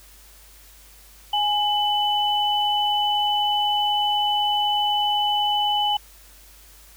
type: tone pair together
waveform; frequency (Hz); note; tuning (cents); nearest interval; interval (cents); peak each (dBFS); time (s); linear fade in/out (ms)
sine; 830.6 / 2996; G#5 / F#7; 0 / +21; octave + minor seventh; 2221; -21 / -22; 1.33-5.97; 5
effects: added 50 Hz sine -50 dBFS peak until 6.96 s + white hiss -50 dBFS RMS until 6.96 s